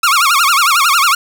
sawtooth tone with vibrato, 1237 Hz, D#6, 10 cents flat, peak -5 dBFS, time 0.03-1.15 s, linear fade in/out 5 ms, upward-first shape sine, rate 11 Hz, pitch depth 240 cents each way, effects none

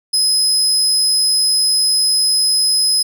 30% pulse tone, 5070 Hz, D#8, 32 cents sharp, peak -8 dBFS, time 0.13-3.03 s, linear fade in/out 10 ms, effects none

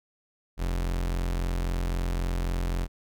40% pulse tone, 43.76 Hz, F1, 4 cents sharp, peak -25 dBFS, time 0.57-2.88 s, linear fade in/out 50 ms, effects none

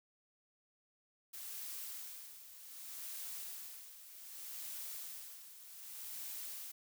blue noise with tremolo, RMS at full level -45 dBFS, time 1.33-6.72 s, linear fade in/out 10 ms, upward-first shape sine, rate 0.65 Hz, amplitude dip 70%, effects none

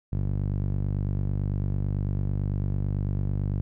sawtooth tone with band-pass filter, 49 Hz, G1, in tune, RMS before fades -27 dBFS, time 0.12-3.61 s, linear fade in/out 0 ms, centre 120 Hz, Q 1.5, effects none

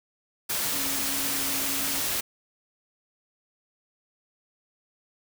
sine tone in noise, 274.7 Hz, C#4, 16 cents flat, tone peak -38 dBFS, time 0.73-2.01 s, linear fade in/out 10 ms, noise white, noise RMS -28 dBFS, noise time 0.49-2.21 s, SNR -13 dB, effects none

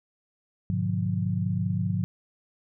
sine chord, G# diminished seventh, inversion none, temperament just, 103.83 / 124.59 / 149.51 / 179.41 Hz, G#2 / B2 / D3 / F3, 0 / +16 / +31 / +47 cents, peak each -28 / -33 / -32 / -28 dBFS, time 0.7-2.04 s, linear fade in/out 0 ms, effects none

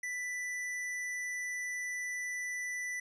square tone, 1982 Hz, B6, 6 cents sharp, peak -36 dBFS, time 0.03-3 s, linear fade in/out 5 ms, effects resampled to 22050 Hz

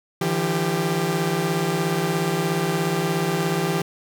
sawtooth tone cluster, 153.5 / 170.4 / 394.7 Hz, D#3 / F3 / G4, -23 / -42 / +12 cents, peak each -23 / -20 / -21 dBFS, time 0.21-3.82 s, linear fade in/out 5 ms, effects none

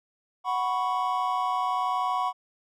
triangle chord, F# suspended fourth, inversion none, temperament equal, 740 / 987.8 / 1108.7 Hz, F#5 / B5 / C#6, 0 / 0 / 0 cents, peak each -27 dBFS, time 0.44-2.33 s, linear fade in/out 50 ms, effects none

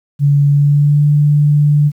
sine tone with pitch glide, 143 to 147.19 Hz, D3 to D3, -46 to +4 cents, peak -7 dBFS, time 0.19-1.92 s, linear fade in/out 50 ms, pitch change +50 cents, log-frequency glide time 0.48-1.06 s, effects 8-bit

